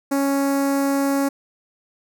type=tone with notch filter; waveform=sawtooth; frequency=277.2 Hz; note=C#4; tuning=in tune; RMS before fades=-20 dBFS; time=0.11-1.29 s; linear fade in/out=10 ms; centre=3200 Hz; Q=0.6; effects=none